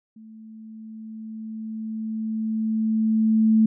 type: tone with level ramp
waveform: sine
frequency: 220 Hz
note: A3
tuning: in tune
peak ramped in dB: -42 to -13 dBFS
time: 0.16-3.66 s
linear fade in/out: 5 ms
effects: none